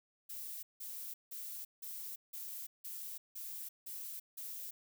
violet noise bursts, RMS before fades -45 dBFS, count 9, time 0.29-4.71 s, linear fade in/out 10 ms, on 340 ms, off 170 ms, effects none

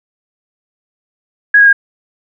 sine tone with pitch steps, 1661.2 / 1642.1 / 1623.3 Hz, G#6 / G#6 / G#6, 0 / -20 / -40 cents, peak -3 dBFS, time 1.54-1.729 s, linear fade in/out 5 ms, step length 63 ms, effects none

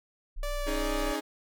sine tone, 30.87 Hz, B0, in tune, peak -31 dBFS, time 0.36-1.13 s, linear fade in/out 20 ms
sawtooth tone with vibrato, 580 Hz, D5, 22 cents flat, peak -30 dBFS, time 0.43-1.16 s, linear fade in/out 2 ms, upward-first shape sine, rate 2.6 Hz, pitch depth 13 cents each way
sawtooth chord, C# suspended second, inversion none, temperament equal, 277.2 / 311.1 / 415.3 Hz, C#4 / D#4 / G#4, 0 / 0 / 0 cents, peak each -33 / -30 / -32 dBFS, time 0.66-1.21 s, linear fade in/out 20 ms
effects none

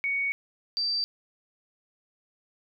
sine tone pair in turn, 2233 / 4666 Hz, C#7 / D8, +12 / -12 cents, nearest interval octave + minor second, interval 1276 cents, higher second, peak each -25 dBFS, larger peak neither, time 0.04-0.32 / 0.77-1.04 s, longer first, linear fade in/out 0 ms, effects none

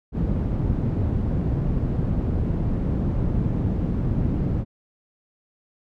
white low-pass noise, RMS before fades -23 dBFS, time 0.12-4.65 s, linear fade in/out 50 ms, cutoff 160 Hz, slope 12 dB/octave, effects none

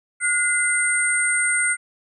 sine tone cluster, 1444 / 2064 / 8590 Hz, F#6 / C7 / C9, -43 / -24 / +44 cents, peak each -22 dBFS, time 0.2-1.77 s, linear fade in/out 50 ms, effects none

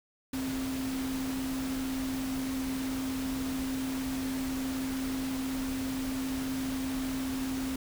sine tone in noise, 263.7 Hz, C4, 14 cents sharp, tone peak -31 dBFS, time 0.33-7.76 s, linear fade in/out 5 ms, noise pink, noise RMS -40 dBFS, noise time 0.33-7.76 s, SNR +6 dB, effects none

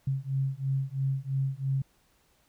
sine beating tone pair, 133.8 / 136.8 Hz, C3 / C#3, +39 / -23 cents, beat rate 3 Hz, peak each -30 dBFS, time 0.07-1.82 s, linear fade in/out 5 ms, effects pink hiss -67 dBFS RMS until 2.48 s

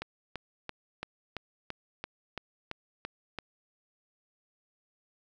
click train, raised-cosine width 0.3 ms, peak -20 dBFS, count 11, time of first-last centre 0.02-3.387 s, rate 2.97 Hz, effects none

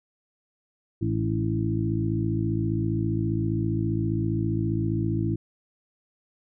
harmonic tone with a mistuned harmonic, 55 Hz, A1, in tune, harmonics 1 / 2 / 3 / 4 / 5 / 6, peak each -37 / -26 / -30 / -34 / -34 / -29 dBFS, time 1.01-5.36 s, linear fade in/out 10 ms, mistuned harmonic 5, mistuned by +40 cents, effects none

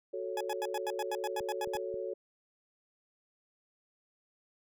sine chord, F# minor, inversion none, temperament equal, 370 / 440 / 554.4 Hz, F#4 / A4 / C#5, 0 / 0 / 0 cents, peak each -39 dBFS, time 0.13-2.14 s, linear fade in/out 10 ms
40% pulse tone bursts, 843 Hz, G#5, 26 cents sharp, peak -33 dBFS, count 12, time 0.37-1.771 s, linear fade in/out 2 ms, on 37 ms, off 87 ms
clicks, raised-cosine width 3 ms, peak -38 dBFS, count 4, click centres 1.407 / 1.674 / 1.752 / 1.942 s
effects none

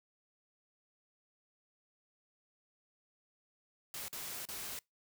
white noise with dropouts, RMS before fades -43 dBFS, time 3.94-4.79 s, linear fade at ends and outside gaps 1 ms, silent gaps 4.082-4.128 / 4.453-4.487 s, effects noise-tail reverb RT60 0.2 s tail -26 dB re dry

